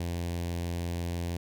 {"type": "tone with notch filter", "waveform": "sawtooth", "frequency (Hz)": 86.1, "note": "F2", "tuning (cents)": -24, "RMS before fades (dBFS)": -33, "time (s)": [0, 1.37], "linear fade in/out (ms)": 5, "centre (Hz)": 1300, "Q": 1.4, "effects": []}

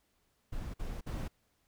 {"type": "noise bursts", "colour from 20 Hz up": "brown", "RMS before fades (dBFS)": -38, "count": 3, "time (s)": [0.52, 1.282], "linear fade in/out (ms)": 10, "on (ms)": 220, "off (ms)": 51, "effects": ["pink hiss -75 dBFS RMS until 1.67 s"]}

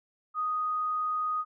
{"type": "tone", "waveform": "sine", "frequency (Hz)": 1244.5, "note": "D#6", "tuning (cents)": 0, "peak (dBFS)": -27, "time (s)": [0.34, 1.45], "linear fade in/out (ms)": 50, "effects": []}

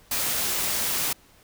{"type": "noise", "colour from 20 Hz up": "white", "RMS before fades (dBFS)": -26, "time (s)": [0.11, 1.13], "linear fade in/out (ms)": 5, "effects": ["pink hiss -56 dBFS RMS until 1.43 s"]}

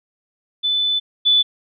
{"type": "tone pair in turn", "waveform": "sine", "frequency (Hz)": [3502, 3480], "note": ["A7", "A7"], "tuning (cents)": [-9, -20], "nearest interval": "unison", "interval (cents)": 11, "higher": "first", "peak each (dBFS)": [-16, -11], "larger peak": "second", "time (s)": [[0.63, 1], [1.25, 1.43]], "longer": "first", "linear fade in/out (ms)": 20, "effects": []}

